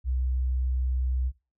sine tone, 63.8 Hz, C2, 43 cents flat, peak -23 dBFS, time 0.04-1.32 s, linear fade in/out 50 ms, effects noise-tail reverb RT60 0.3 s tail -20 dB re dry + tanh soft clip ceiling -19 dBFS

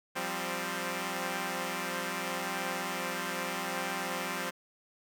5% pulse chord, F suspended second, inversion none, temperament equal with one note detuned, 175.32 / 196 / 261.6 Hz, F3 / G3 / C4, +7 / 0 / 0 cents, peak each -26 dBFS, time 0.15-4.51 s, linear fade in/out 20 ms, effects none

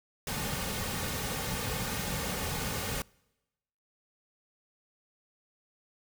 pink noise with comb filter, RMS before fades -34 dBFS, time 0.27-3.02 s, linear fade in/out 2 ms, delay 3 ms, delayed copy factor -0.55, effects noise-tail reverb RT60 1.0 s tail -26 dB re dry

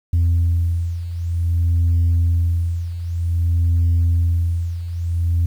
sine beating tone pair, 84.6 / 85.13 Hz, E2 / F2, +45 / -44 cents, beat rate 0.53 Hz, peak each -19 / -15 dBFS, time 0.13-5.46 s, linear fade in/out 5 ms, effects tanh soft clip ceiling -11 dBFS + 8-bit

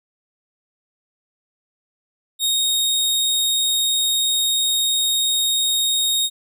sawtooth tone, 3729 Hz, A#7, in tune, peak -14 dBFS, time 2.39-6.3 s, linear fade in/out 50 ms, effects none

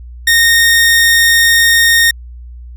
sawtooth tone, 1847 Hz, A#6, 16 cents flat, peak -3 dBFS, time 0.27-2.11 s, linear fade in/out 5 ms, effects added 60 Hz sine -28 dBFS peak until 2.76 s

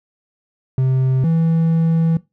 triangle tone pair in turn, 130.81 / 163.91 Hz, C3 / E3, 0 / -10 cents, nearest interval major third, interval 390 cents, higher second, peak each -11 dBFS, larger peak neither, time 0.78-1.24 / 1.24-2.17 s, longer second, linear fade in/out 2 ms, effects noise-tail reverb RT60 0.2 s tail -18 dB re dry

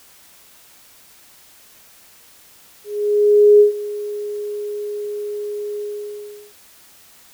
sine tone with ADSR envelope, 415.3 Hz, G#4, in tune, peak -5 dBFS, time 2.84-6.54 s, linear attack 760 ms, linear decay 120 ms, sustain -18 dB, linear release 740 ms, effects white hiss -48 dBFS RMS until 7.33 s

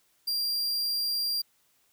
45% pulse tone, 4761 Hz, D8, 23 cents sharp, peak -26 dBFS, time 0.27-1.42 s, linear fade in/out 10 ms, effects white hiss -68 dBFS RMS until 1.92 s

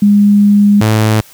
sine / sawtooth tone pair in turn, 204.5 / 108.86 Hz, G#3 / A2, -26 / -18 cents, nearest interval major seventh, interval 1092 cents, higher first, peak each -4 dBFS, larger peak neither, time 0.02-0.81 / 0.81-1.21 s, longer first, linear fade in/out 5 ms, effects white hiss -40 dBFS RMS until 1.33 s

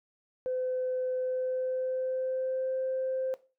sine tone with pitch glide, 510 to 521.9 Hz, C5 to C5, -44 to -4 cents, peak -28 dBFS, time 0.46-3.34 s, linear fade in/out 0 ms, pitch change +40 cents, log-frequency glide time 1.16-2.75 s, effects noise-tail reverb RT60 0.3 s tail -17 dB re dry + tanh soft clip ceiling -24 dBFS

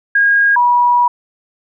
sine tone pair in turn, 1631 / 969.8 Hz, G#6 / B5, -32 / -32 cents, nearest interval major sixth, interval 900 cents, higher first, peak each -8 dBFS, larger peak neither, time 0.15-0.56 / 0.56-1.08 s, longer second, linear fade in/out 5 ms, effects none

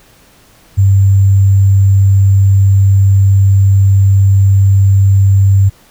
sine tone with sample-and-hold, 97.7 Hz, G2, 5 cents flat, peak -4 dBFS, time 0.77-5.7 s, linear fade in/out 20 ms, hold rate 7350 Hz, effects pink hiss -45 dBFS RMS until 5.9 s

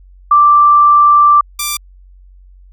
sine / 5% pulse tone pair in turn, 1174.7 / 1179.1 Hz, D6 / D6, 0 / +7 cents, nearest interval unison, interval 7 cents, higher second, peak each -4 dBFS, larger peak neither, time 0.31-1.41 / 1.59-1.77 s, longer first, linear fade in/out 5 ms, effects added 46 Hz sine -38 dBFS peak until 2.72 s

